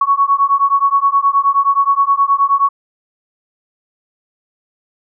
sine beating tone pair, 1108.7 / 1118.2 Hz, C#6 / C#6, 0 / +15 cents, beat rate 9.5 Hz, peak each -13 dBFS, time 0.01-2.69 s, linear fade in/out 5 ms, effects none

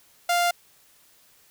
sawtooth tone, 698.5 Hz, F5, in tune, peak -16 dBFS, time 0.29-0.51 s, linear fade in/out 5 ms, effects white hiss -58 dBFS RMS until 1.5 s

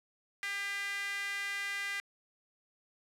sawtooth tone with high-pass filter, 400 Hz, G4, 35 cents sharp, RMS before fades -37 dBFS, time 0.43-2 s, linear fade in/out 0 ms, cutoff 1900 Hz, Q 4.9, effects low-pass 12000 Hz 12 dB/octave + 11-bit

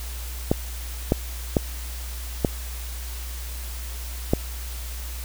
clicks, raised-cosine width 2 ms, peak -4 dBFS, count 5, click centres 0.515 / 1.121 / 1.568 / 2.448 / 4.335 s, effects added 60 Hz sine -31 dBFS peak until 5.24 s + white hiss -39 dBFS RMS until 5.24 s

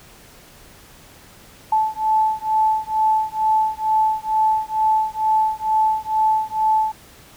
sine beating tone pair, 870 / 872.2 Hz, A5 / A5, -20 / -15 cents, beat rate 2.2 Hz, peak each -19 dBFS, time 1.72-6.92 s, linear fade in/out 5 ms, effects pink hiss -46 dBFS RMS until 7.36 s

